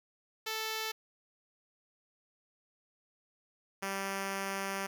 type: tone pair in turn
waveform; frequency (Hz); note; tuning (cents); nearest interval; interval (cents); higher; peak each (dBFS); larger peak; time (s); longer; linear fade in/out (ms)
5% pulse; 440 / 195.32; A4 / G3; 0 / -6; octave + major second; 1406; first; -23; neither; 0.46-0.92 / 3.82-4.87; second; 10
effects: none